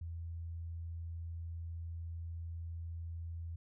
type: tone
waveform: sine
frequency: 83.5 Hz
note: E2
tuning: 23 cents sharp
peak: -40 dBFS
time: 0.01-3.56 s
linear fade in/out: 5 ms
effects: none